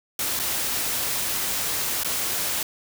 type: noise with dropouts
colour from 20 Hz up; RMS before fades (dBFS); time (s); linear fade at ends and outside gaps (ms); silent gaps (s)
white; -26; 0.19-2.63; 2; 0.392-0.397 / 2.035-2.046
effects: none

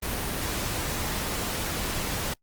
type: noise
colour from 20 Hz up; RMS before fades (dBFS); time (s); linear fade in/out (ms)
pink; -30; 0.02-2.34; 10
effects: noise-tail reverb RT60 0.1 s tail -26 dB re dry + Opus 24 kbps

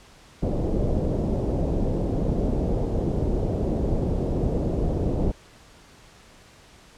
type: low-pass noise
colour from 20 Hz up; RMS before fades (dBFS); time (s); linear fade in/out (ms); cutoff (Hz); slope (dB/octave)
pink; -24; 0.42-5.32; 10; 590; 24
effects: pink hiss -51 dBFS RMS until 6.97 s + low-pass 8000 Hz 12 dB/octave

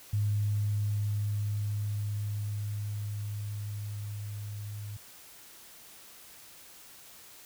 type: tone with level ramp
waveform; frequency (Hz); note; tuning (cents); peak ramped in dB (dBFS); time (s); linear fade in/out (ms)
sine; 103.83; G#2; 0; -25 to -37; 0.13-4.97; 5
effects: white hiss -52 dBFS RMS until 7.45 s

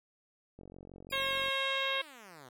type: click train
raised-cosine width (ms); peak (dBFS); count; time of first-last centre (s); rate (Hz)
2; -37; 42; 0.59-1.483; 45.9
type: exponential sweep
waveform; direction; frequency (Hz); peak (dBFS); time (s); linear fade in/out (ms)
5% pulse; down; 2500 to 120; -39; 1.1-2.49; 5
type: harmonic tone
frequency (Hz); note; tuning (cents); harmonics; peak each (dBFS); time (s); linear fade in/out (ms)
540; C#5; -45; 1 / 2 / 3 / 4 / 5 / 6 / 7; -38 / -38 / -38 / -38 / -38 / -38 / -38; 1.12-2.02; 10
effects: none

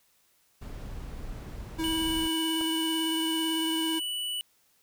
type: noise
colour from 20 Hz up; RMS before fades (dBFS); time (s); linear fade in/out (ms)
brown; -39; 0.61-2.28; 10
type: tone with vibrato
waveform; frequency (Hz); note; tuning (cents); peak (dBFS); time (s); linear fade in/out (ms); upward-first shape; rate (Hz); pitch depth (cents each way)
square; 322.7; E4; -37; -29; 1.78-4; 20; sine; 18; 16
type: tone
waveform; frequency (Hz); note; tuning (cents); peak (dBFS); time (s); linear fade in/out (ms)
square; 2960; F#7; 0; -31; 1.84-4.41; 0
type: clicks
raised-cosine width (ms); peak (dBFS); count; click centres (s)
1; -27; 2; 2.61 / 2.613
effects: white hiss -67 dBFS RMS until 4.82 s

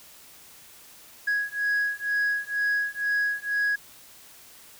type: beating tone pair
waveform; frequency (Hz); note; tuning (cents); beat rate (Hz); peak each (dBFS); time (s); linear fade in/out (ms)
sine; 1661.2 / 1663.3; G#6 / G#6; 0 / +2; 2.1; -25; 1.27-3.76; 10
effects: tanh soft clip ceiling -20 dBFS + white hiss -50 dBFS RMS until 4.79 s

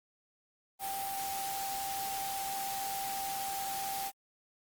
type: tone in noise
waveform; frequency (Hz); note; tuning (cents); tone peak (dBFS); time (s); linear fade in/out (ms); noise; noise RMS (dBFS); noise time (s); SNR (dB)
sine; 784; G5; 0; -36; 0.79-4.12; 50; white; -40; 0.79-4.12; +1
effects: Opus 32 kbps

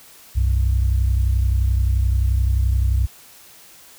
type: tone pair together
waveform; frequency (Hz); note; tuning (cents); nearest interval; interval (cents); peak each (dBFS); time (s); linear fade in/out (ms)
sine; 63.27 / 94.8; B1 / F#2; +43 / +43; perfect fifth; 700; -15 / -20; 0.35-3.07; 20
effects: tanh soft clip ceiling -9 dBFS + white hiss -46 dBFS RMS until 3.98 s

